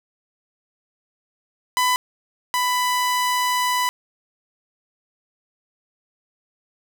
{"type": "tone pair in turn", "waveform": "sawtooth", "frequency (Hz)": [1000, 994.6], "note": ["B5", "B5"], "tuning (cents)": [21, 12], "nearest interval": "unison", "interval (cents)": 9, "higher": "first", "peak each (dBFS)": [-13, -15], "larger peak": "first", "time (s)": [[1.77, 1.96], [2.54, 3.89]], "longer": "second", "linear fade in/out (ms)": 0, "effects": []}